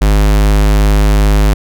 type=tone; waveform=square; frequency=51.3 Hz; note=G#1; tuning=21 cents flat; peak=-7 dBFS; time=0.01-1.54 s; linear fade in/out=10 ms; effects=none